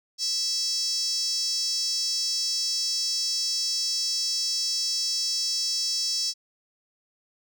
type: tone with high-pass filter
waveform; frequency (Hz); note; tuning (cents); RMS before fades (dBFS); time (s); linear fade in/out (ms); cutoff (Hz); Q
5% pulse; 660; E5; +2; -27; 0.18-6.34; 50; 5100; 8.3
effects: none